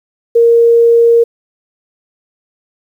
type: tone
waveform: sine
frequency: 466.2 Hz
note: A#4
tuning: in tune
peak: -4 dBFS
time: 0.35-1.24 s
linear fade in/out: 10 ms
effects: 7-bit